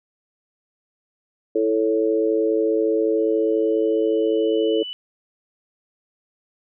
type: chord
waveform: sine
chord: A major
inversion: second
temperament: equal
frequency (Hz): 329.6 / 440 / 554.4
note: E4 / A4 / C#5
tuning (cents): 0 / 0 / 0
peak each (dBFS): -22 / -19 / -25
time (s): 1.55-4.83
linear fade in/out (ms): 5
type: tone with exponential growth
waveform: sine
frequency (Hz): 2978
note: F#7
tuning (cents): +11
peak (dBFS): -28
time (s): 3.18-4.93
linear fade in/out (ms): 0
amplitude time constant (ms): 380
effects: none